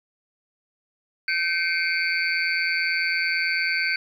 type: tone cluster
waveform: sine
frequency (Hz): 1545 / 2147 / 2316 / 2485 / 4528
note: G6 / C7 / D7 / D#7 / C#8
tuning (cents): -26 / +44 / -25 / -3 / +36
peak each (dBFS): -26 / -27 / -27 / -34 / -29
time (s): 1.28-3.96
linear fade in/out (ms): 2
effects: 9-bit